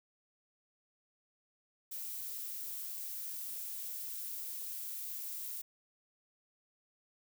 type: noise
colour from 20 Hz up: violet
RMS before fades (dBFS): -42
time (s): 1.91-5.62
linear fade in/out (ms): 10
effects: none